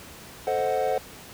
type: chord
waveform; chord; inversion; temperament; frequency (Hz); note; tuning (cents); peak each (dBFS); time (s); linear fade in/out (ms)
triangle; A diminished seventh; none; equal; 440 / 523.3 / 622.3 / 740; A4 / C5 / Eb5 / Gb5; 0 / 0 / 0 / 0; -27 / -25 / -29 / -25; 0.47-0.98; 2
effects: pink hiss -44 dBFS RMS until 1.33 s + high-pass 60 Hz 12 dB/octave

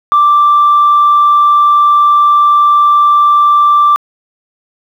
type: tone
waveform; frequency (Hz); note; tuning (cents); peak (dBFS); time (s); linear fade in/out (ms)
sine; 1174.7; D6; 0; -3; 0.12-3.96; 0
effects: tanh soft clip ceiling -1 dBFS + 7-bit

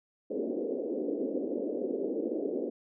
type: band-pass noise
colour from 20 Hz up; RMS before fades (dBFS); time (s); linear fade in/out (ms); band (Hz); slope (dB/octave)
white; -33; 0.3-2.7; 10; 240 to 510; 48
effects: none

